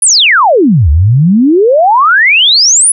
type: exponential two-way sweep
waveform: sine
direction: down then up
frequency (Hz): 10510 to 69.3 to 10510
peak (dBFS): -3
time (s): 0.02-2.92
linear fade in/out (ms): 5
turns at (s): 0.9
effects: none